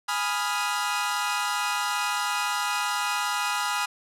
sawtooth chord, F half-diminished seventh, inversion first, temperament equal, 830.6 / 987.8 / 1244.5 / 1396.9 Hz, Ab5 / Cb6 / Eb6 / F6, 0 / 0 / 0 / 0 cents, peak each -27 dBFS, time 0.08-3.86 s, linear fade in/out 10 ms, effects low-pass 12000 Hz 12 dB/octave

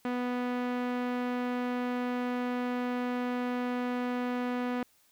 sawtooth tone with low-pass filter, 246.9 Hz, B3, in tune, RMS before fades -32 dBFS, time 0.05-4.83 s, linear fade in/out 2 ms, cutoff 2300 Hz, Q 0.79, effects white hiss -66 dBFS RMS until 5.11 s

